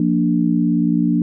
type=chord; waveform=sine; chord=Bb major; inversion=second; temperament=equal; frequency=174.61 / 233.1 / 293.7 Hz; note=F3 / Bb3 / D4; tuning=0 / 0 / 0 cents; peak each=-18 dBFS; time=0-1.22 s; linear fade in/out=2 ms; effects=none